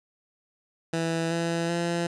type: tone with pitch steps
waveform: 15% pulse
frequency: 164.81 / 167.79 / 170.82 Hz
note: E3 / E3 / F3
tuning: 0 / +31 / -38 cents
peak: -19 dBFS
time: 0.93-2.07 s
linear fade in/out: 5 ms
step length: 380 ms
effects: resampled to 22050 Hz

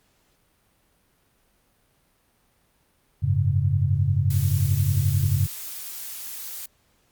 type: chord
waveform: sine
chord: F# suspended second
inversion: none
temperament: equal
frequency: 92.5 / 103.83 / 138.59 Hz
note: F#2 / G#2 / C#3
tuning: 0 / 0 / 0 cents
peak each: -23 dBFS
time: 3.22-5.47 s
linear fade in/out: 20 ms
type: noise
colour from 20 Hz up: blue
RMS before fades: -35 dBFS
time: 4.3-6.66 s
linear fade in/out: 5 ms
effects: pink hiss -65 dBFS RMS until 7.11 s + Opus 48 kbps

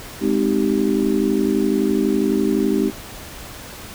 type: chord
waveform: sine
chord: Ab major seventh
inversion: none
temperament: just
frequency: 207.7 / 259.6 / 311.5 / 389.3 Hz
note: Ab3 / C4 / Eb4 / G4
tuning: 0 / -13 / +2 / -12 cents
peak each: -21 dBFS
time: 0.2-2.92 s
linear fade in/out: 50 ms
effects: pink hiss -36 dBFS RMS until 3.94 s

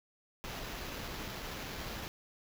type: noise with sample-and-hold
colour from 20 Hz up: pink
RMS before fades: -42 dBFS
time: 0.44-2.08 s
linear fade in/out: 0 ms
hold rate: 8820 Hz
effects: none

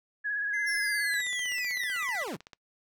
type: tone with vibrato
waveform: sine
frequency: 1671 Hz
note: G#6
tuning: 10 cents sharp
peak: -28 dBFS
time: 0.24-1.22 s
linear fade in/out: 20 ms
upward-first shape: triangle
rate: 17 Hz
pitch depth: 44 cents each way
type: tone with pitch glide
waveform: triangle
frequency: 2058 to 1976.4 Hz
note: C7 to B6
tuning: -29 to +1 cents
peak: -30 dBFS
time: 0.53-2.24 s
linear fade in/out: 10 ms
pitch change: -70 cents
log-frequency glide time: 0.97-1.17 s
type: linear sweep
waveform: 25% pulse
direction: down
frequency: 5588 to 111.1 Hz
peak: -30 dBFS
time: 0.66-2.37 s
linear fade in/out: 20 ms
type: click train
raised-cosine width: 0.2 ms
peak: -28 dBFS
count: 23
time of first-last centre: 1.14-2.532 s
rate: 15.8 Hz
effects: noise-tail reverb RT60 0.1 s tail -24 dB re dry

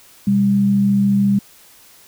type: tone pair together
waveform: sine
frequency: 125.99 / 200 Hz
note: B2 / G3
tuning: +35 / +35 cents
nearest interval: minor sixth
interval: 800 cents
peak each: -23 / -12 dBFS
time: 0.27-1.39 s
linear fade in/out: 5 ms
effects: white hiss -47 dBFS RMS until 2.07 s

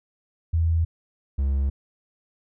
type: tone pair in turn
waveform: sine / triangle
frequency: 82.41 / 68.58 Hz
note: E2 / C#2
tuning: 0 / -18 cents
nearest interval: minor third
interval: 318 cents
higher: first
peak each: -18 dBFS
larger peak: neither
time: 0.53-0.85 / 1.38-1.7 s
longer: neither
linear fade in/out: 10 ms
effects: none

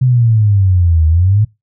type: exponential two-way sweep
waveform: sine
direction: down then up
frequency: 130.81 to 77.78 to 110.6 Hz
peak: -7 dBFS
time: 0.01-1.45 s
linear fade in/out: 10 ms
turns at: 1.07 s
effects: noise-tail reverb RT60 0.2 s tail -22 dB re dry

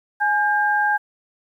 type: tone pair together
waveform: sine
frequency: 836 / 1600.2 Hz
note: G#5 / G6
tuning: +11 / +35 cents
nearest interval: major seventh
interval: 1124 cents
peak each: -19 dBFS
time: 0.2-0.98 s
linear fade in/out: 20 ms
effects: 9-bit

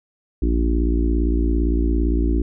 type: harmonic tone with a mistuned harmonic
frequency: 57.6 Hz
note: A#1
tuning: 20 cents flat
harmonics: 1 / 3 / 4 / 5 / 6 / 7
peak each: -17 / -32 / -29 / -24 / -26 / -35 dBFS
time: 0.42-2.42 s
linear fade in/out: 5 ms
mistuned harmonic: 1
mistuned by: -24 cents
effects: none

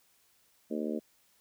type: harmonic tone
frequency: 76.4 Hz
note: D#2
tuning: 31 cents flat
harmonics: 3 / 4 / 5 / 6 / 7 / 8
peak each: -35 / -37 / -39 / -41 / -42 / -43 dBFS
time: 0.7-1 s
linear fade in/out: 20 ms
effects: white hiss -68 dBFS RMS until 1.4 s

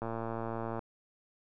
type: click train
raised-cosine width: 1 ms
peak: -23 dBFS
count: 89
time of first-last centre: 0.02-0.792 s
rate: 114 Hz
effects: none

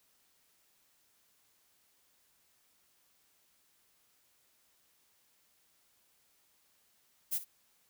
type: noise with echo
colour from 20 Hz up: violet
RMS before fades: -33 dBFS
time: 7.31-7.39 s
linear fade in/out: 20 ms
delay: 59 ms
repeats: 1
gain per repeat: -14 dB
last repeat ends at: 7.449 s
effects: white hiss -71 dBFS RMS until 7.89 s

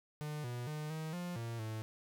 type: tone with pitch steps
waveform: 45% pulse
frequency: 150.1 / 121.6 / 152 / 157.8 / 176.5 / 116.1 / 109.8 Hz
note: D3 / B2 / D#3 / D#3 / F3 / A#2 / A2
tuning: +38 / -26 / -40 / +25 / +19 / -7 / -3 cents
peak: -39 dBFS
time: 0.21-1.82 s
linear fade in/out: 0 ms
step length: 230 ms
effects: none

